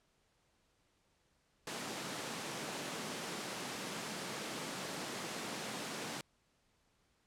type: high-pass noise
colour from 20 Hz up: pink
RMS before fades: -42 dBFS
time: 1.67-6.21 s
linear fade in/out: 2 ms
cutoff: 160 Hz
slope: 24 dB/octave
effects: pink hiss -75 dBFS RMS until 7.26 s + low-pass 9000 Hz 12 dB/octave